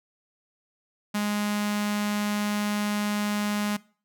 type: tone with notch filter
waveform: sawtooth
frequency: 207.7 Hz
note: G#3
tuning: in tune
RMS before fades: -27 dBFS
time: 1.14-3.77 s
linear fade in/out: 10 ms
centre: 450 Hz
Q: 1.2
effects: noise-tail reverb RT60 0.4 s tail -21 dB re dry